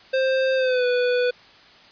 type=tone with pitch glide; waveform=square; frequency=526 to 493.6 Hz; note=C5 to B4; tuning=+9 to -1 cents; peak=-19 dBFS; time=0.13-1.31 s; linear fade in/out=10 ms; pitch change=-110 cents; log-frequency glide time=0.56-0.85 s; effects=white hiss -49 dBFS RMS until 1.91 s + resampled to 11025 Hz